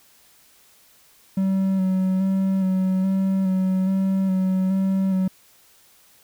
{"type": "tone with vibrato", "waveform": "triangle", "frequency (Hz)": 189.7, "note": "F#3", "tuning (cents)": 43, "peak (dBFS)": -16, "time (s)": [1.37, 5.28], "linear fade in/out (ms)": 5, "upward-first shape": "square", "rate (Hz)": 1.2, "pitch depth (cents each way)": 19, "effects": ["white hiss -55 dBFS RMS until 6.23 s"]}